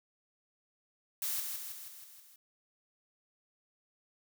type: noise with echo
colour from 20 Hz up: blue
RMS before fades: -35 dBFS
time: 1.22-1.4 s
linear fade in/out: 2 ms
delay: 160 ms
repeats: 6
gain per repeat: -4 dB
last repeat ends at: 2.36 s
effects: none